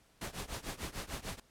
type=noise with tremolo; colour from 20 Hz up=pink; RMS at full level=-38 dBFS; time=0.21-1.4 s; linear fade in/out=5 ms; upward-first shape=triangle; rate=6.7 Hz; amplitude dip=95%; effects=pink hiss -67 dBFS RMS until 1.5 s + low-pass 12000 Hz 12 dB/octave